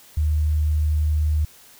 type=tone; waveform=sine; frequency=76.3 Hz; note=D#2; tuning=33 cents flat; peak=-17 dBFS; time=0.17-1.45 s; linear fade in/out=5 ms; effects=white hiss -49 dBFS RMS until 1.79 s